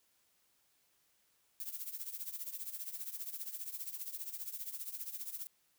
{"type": "noise with tremolo", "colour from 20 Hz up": "violet", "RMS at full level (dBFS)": -40, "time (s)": [1.6, 5.47], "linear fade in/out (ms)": 0, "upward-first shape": "triangle", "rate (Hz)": 15, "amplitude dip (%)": 85, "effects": ["white hiss -74 dBFS RMS until 5.78 s"]}